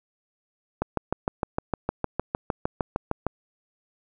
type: click train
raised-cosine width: 1 ms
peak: -10 dBFS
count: 17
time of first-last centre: 0.82-3.266 s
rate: 6.54 Hz
effects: none